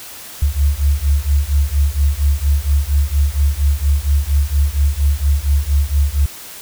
sine beating tone pair, 69.3 / 73.6 Hz, C#2 / D2, 0 / +4 cents, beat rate 4.3 Hz, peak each -15 dBFS, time 0.42-6.26 s, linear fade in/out 5 ms, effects white hiss -34 dBFS RMS until 6.61 s

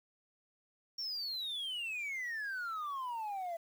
sine exponential sweep, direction down, 5570 to 659.3 Hz, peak -34 dBFS, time 0.98-3.57 s, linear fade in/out 10 ms, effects tanh soft clip ceiling -36 dBFS + 10-bit

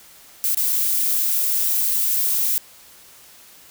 violet noise with dropouts, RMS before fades -20 dBFS, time 0.44-2.58 s, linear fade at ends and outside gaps 0 ms, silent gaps 0.546-0.571 / 0.723-0.727 s, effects white hiss -47 dBFS RMS until 3.7 s

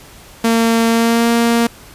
sawtooth tone with pitch glide, 228.6 to 233.4 Hz, A#3 to A#3, -34 to +2 cents, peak -7 dBFS, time 0.44-1.67 s, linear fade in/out 5 ms, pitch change +36 cents, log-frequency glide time 0.88-1.29 s, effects pink hiss -40 dBFS RMS until 1.94 s + resampled to 32000 Hz

